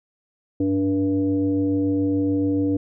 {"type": "tone with frequency modulation", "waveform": "sine", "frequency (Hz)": 290, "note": "D4", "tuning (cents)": -22, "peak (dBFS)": -18, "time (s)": [0.6, 2.77], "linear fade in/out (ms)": 5, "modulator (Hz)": 191, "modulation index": 0.69, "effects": []}